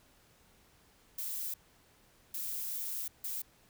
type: noise bursts at uneven times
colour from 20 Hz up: violet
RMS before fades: -38 dBFS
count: 3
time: 1.18-1.54 / 2.34-3.08 / 3.24-3.42 s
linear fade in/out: 5 ms
effects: pink hiss -65 dBFS RMS until 3.69 s